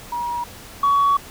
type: tone pair in turn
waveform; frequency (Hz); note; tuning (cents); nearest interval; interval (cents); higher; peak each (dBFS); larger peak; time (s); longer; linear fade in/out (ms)
sine; 956 / 1125.3; A#5 / C#6; +43 / +26; minor third; 283; second; -22 / -12; second; 0.12-0.44 / 0.83-1.17; second; 5
effects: tanh soft clip ceiling -11 dBFS + pink hiss -40 dBFS RMS until 1.3 s